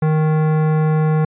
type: tone with hard clipping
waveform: sine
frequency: 155.56 Hz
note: D#3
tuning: in tune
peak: -15 dBFS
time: 0.02-1.25 s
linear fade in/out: 5 ms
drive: 16 dB
effects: resampled to 8000 Hz